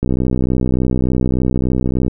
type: click train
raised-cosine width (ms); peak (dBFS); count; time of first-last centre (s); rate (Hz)
3; -4; 131; 0.03-2.08; 63.4
effects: none